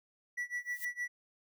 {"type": "tone with tremolo", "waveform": "triangle", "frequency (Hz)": 1952, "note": "B6", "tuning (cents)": -21, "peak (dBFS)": -31, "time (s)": [0.37, 1.08], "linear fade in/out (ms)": 10, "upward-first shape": "sine", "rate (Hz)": 6.5, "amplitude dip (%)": 95}
{"type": "noise with exponential growth", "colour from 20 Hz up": "violet", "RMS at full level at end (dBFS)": -40, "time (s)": [0.6, 0.85], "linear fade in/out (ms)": 5, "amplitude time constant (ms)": 53}
{"effects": []}